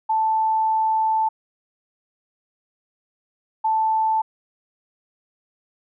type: tone pair in turn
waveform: sine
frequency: 880 / 880 Hz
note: A5 / A5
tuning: 0 / 0 cents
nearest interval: unison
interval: 0 cents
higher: neither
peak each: -17 / -17 dBFS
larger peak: neither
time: 0.09-1.29 / 3.64-4.22 s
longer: first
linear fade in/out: 10 ms
effects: none